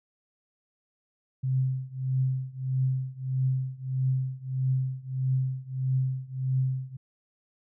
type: tone with tremolo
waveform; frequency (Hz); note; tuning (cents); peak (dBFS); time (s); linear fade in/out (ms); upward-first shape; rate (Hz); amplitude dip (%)
sine; 130.81; C3; 0; -21; 1.43-6.97; 10; triangle; 1.6; 95
effects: none